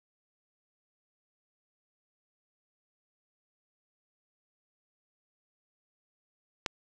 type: click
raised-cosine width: 0.2 ms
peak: -12 dBFS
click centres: 6.662 s
effects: none